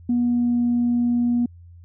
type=tone with pitch glide; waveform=sine; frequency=241.7 to 240.2 Hz; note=B3 to B3; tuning=-37 to -48 cents; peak=-16 dBFS; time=0.09-1.46 s; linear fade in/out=5 ms; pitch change=-11 cents; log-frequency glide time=0.22-0.61 s; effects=tanh soft clip ceiling -13 dBFS + added 86 Hz sine -42 dBFS peak until 1.84 s